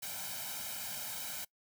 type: noise with comb filter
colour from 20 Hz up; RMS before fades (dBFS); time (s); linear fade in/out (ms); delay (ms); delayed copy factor
white; -41; 0.02-1.45; 10; 1.3; +0.9
effects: noise-tail reverb RT60 0.1 s tail -22 dB re dry + high-pass 100 Hz 12 dB/octave